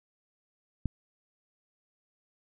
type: click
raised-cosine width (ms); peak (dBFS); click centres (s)
5; -17; 0.857
effects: none